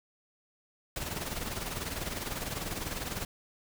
pink noise with tremolo, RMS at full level -34 dBFS, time 0.96-3.25 s, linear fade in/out 2 ms, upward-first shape sine, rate 20 Hz, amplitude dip 60%, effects none

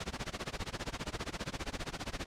pink noise with tremolo, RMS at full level -36 dBFS, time 0-2.26 s, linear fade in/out 5 ms, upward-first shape sine, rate 15 Hz, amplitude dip 95%, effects low-pass 6000 Hz 12 dB/octave

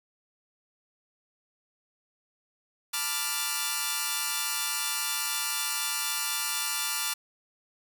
5% pulse chord, B half-diminished seventh, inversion third, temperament equal, 880 / 987.8 / 1174.7 / 1396.9 Hz, A5 / B5 / D6 / F6, 0 / 0 / 0 / 0 cents, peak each -24 / -25 / -21 / -20 dBFS, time 2.93-7.14 s, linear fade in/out 10 ms, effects none

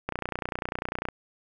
click train, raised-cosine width 0.5 ms, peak -14 dBFS, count 31, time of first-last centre 0.09-1.087 s, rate 30.1 Hz, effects 9-bit

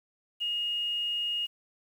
sine tone with quantisation, 2860 Hz, F7, 41 cents sharp, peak -28 dBFS, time 0.4-1.47 s, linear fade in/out 20 ms, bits 9, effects none

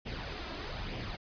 pink noise with flanger, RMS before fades -39 dBFS, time 0.05-1.17 s, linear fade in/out 20 ms, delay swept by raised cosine 0.35 to 3.05 ms, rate 1.1 Hz, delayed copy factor +0.5, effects resampled to 11025 Hz

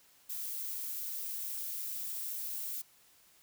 violet noise, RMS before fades -39 dBFS, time 0.29-2.82 s, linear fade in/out 10 ms, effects white hiss -64 dBFS RMS until 3.42 s

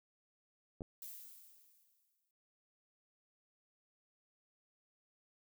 clicks, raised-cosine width 2 ms, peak -32 dBFS, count 2, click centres 0.808 / 0.819 s
violet noise with exponential decay, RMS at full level -47 dBFS, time 1.02-2.31 s, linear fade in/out 2 ms, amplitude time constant 280 ms
effects none

